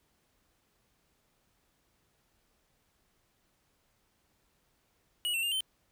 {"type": "tone with pitch steps", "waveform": "square", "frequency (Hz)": [2912, 2704, 2807, 3090], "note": ["F#7", "E7", "F7", "G7"], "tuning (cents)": [-28, 43, 8, -26], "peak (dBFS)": -30, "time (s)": [5.25, 5.606], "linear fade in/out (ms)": 0, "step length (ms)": 89, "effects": ["pink hiss -73 dBFS RMS until 5.91 s"]}